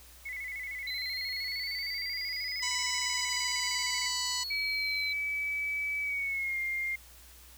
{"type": "tone with vibrato", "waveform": "sine", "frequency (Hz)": 2096, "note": "C7", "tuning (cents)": 2, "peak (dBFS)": -36, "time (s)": [0.25, 4.1], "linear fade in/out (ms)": 10, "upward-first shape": "square", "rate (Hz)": 13, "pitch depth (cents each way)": 76}
{"type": "linear two-way sweep", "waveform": "triangle", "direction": "up then down", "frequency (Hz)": [4018, 5180, 4018], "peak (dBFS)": -34, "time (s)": [0.87, 5.13], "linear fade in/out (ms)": 5, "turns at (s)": 2.84}
{"type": "harmonic tone", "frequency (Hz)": 992, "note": "B5", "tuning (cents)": 7, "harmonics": [1, 2, 3, 4, 5, 6, 7, 8], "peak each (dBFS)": [-40, -40, -40, -40, -40, -40, -40, -40], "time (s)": [2.62, 4.44], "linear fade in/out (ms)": 10}
{"type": "tone with pitch glide", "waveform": "sine", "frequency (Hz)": [2293, 2115], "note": ["D7", "C7"], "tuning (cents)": [-42, 18], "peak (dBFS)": -30, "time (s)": [4.5, 6.96], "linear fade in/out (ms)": 10, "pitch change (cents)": -140, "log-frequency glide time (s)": [6.02, 6.59]}
{"effects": ["added 60 Hz sine -55 dBFS peak until 7.57 s", "white hiss -55 dBFS RMS until 7.57 s"]}